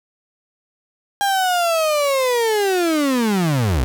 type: linear sweep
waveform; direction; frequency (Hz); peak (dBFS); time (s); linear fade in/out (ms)
35% pulse; down; 810 to 55.1; -14; 1.21-3.84; 0
effects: none